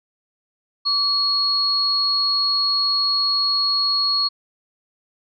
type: tone pair together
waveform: sine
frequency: 1145 / 4323 Hz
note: D6 / C#8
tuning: -44 / -44 cents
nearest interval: octave + major seventh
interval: 2300 cents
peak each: -27 / -17 dBFS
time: 0.85-4.29 s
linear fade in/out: 20 ms
effects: none